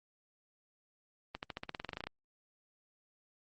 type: accelerating click train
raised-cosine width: 0.3 ms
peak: -23 dBFS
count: 15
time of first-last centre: 1.35-2.07 s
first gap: 79 ms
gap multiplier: 0.93
effects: Opus 32 kbps